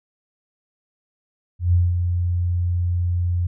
sine tone with ADSR envelope, 88 Hz, F2, 14 cents sharp, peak -12 dBFS, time 1.59-3.47 s, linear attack 140 ms, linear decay 200 ms, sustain -6 dB, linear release 6 ms, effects none

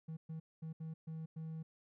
triangle tone bursts at uneven times, 160 Hz, D#3, 49 cents sharp, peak -39 dBFS, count 6, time 0.08-0.17 / 0.29-0.4 / 0.62-0.73 / 0.8-0.94 / 1.07-1.26 / 1.36-1.63 s, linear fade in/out 10 ms, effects tanh soft clip ceiling -35 dBFS

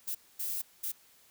violet noise bursts at uneven times, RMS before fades -35 dBFS, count 3, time 0.07-0.15 / 0.39-0.62 / 0.83-0.92 s, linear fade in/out 10 ms, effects white hiss -62 dBFS RMS until 1.3 s

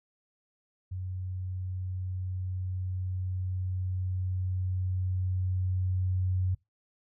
sine tone with level ramp, 92.4 Hz, F#2, 2 cents flat, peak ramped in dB -33 to -25 dBFS, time 0.91-6.55 s, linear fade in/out 10 ms, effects noise-tail reverb RT60 0.2 s tail -23 dB re dry

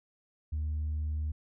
sine tone, 76.4 Hz, D#2, 31 cents flat, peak -28 dBFS, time 0.52-1.32 s, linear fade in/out 10 ms, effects tanh soft clip ceiling -28 dBFS

